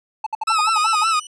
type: tone bursts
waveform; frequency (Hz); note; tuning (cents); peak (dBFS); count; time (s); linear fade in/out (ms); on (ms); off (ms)
triangle; 872; A5; -16; -18; 10; 0.24-1.039; 5; 25; 61
type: tone with vibrato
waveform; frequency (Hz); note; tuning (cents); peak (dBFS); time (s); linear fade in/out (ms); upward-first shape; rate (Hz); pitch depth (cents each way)
40% pulse; 1286; E6; -43; -15; 0.47-1.2; 10; sine; 5.3; 79
type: tone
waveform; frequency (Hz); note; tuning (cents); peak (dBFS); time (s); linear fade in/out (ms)
10% pulse; 2960; F#7; 0; -25; 0.76-1.27; 2
effects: resampled to 22050 Hz